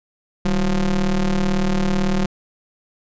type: ring-modulated tone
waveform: square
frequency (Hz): 88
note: F2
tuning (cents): +14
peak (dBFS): -14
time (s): 0.45-2.26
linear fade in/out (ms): 5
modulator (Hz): 107
effects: resampled to 16000 Hz